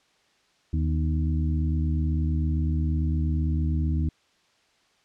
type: harmonic tone with a mistuned harmonic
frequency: 77.78 Hz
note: D#2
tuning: in tune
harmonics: 1 / 2 / 3 / 4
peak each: -23 / -29 / -33 / -35 dBFS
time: 0.73-4.09 s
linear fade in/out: 5 ms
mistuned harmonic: 3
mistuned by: +67 cents
effects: white hiss -64 dBFS RMS until 5.04 s + low-pass 5000 Hz 12 dB/octave